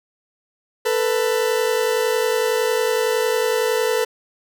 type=tone pair together; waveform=40% pulse; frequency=443.8 / 494.7 Hz; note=A4 / B4; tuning=+15 / +3 cents; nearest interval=major second; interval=188 cents; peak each=-19 / -20 dBFS; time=0.85-4.05 s; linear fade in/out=10 ms; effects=none